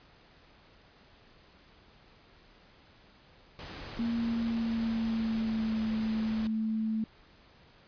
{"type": "noise", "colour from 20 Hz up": "pink", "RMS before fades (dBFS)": -43, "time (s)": [3.59, 6.47], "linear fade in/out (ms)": 0}
{"type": "tone with pitch glide", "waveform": "sine", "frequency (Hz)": [232.3, 219.9], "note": ["A#3", "A3"], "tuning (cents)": [-6, -1], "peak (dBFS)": -28, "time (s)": [3.99, 7.04], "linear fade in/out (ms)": 2, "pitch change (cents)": -95, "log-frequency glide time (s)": [4.16, 5.82]}
{"effects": ["pink hiss -59 dBFS RMS until 7.87 s", "resampled to 11025 Hz"]}